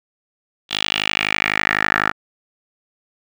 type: tone with band-pass filter sweep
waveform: 10% pulse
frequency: 52 Hz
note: G#1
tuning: 3 cents sharp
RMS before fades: -20 dBFS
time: 0.69-2.13 s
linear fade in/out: 50 ms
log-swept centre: 3400 to 1500 Hz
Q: 3.7
effects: none